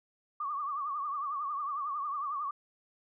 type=tone with vibrato; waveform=sine; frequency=1157 Hz; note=D6; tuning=26 cents flat; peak=-32 dBFS; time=0.4-2.51 s; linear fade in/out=5 ms; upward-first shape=triangle; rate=11 Hz; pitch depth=120 cents each way; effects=none